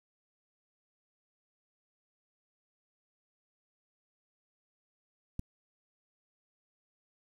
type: click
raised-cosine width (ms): 5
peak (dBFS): -23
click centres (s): 5.394
effects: 9-bit